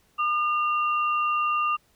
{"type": "tone pair together", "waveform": "sine", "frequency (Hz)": [1209.2, 2762], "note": ["D#6", "F7"], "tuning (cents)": [-50, -20], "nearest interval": "octave + major second", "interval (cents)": 1430, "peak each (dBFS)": [-22, -30], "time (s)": [0.18, 1.77], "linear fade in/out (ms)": 20, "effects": ["pink hiss -64 dBFS RMS until 1.95 s"]}